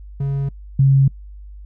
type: tone pair in turn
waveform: triangle / sine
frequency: 138.59 / 136.05 Hz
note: C#3 / C#3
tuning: 0 / -32 cents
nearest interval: unison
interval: 32 cents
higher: first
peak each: -16 / -9 dBFS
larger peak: second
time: 0.2-0.49 / 0.79-1.08 s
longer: neither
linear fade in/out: 5 ms
effects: noise-tail reverb RT60 0.1 s tail -26 dB re dry + added 50 Hz sine -34 dBFS peak until 1.65 s